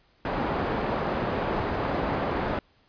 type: low-pass noise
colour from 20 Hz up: white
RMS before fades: -28 dBFS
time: 0.25-2.59 s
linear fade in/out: 2 ms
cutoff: 850 Hz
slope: 12 dB/octave
effects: pink hiss -63 dBFS RMS until 2.88 s + resampled to 11025 Hz